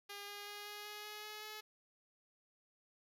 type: tone with pitch steps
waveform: 5% pulse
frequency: 405.7 / 408.8 / 411.8 / 414.9 / 418.1 / 421.2 / 424.4 / 427.6 Hz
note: G#4 / G#4 / G#4 / G#4 / G#4 / G#4 / G#4 / A4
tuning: -41 / -27 / -15 / -2 / +12 / +24 / +38 / -49 cents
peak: -35 dBFS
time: 0.09-1.61 s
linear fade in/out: 10 ms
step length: 190 ms
effects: none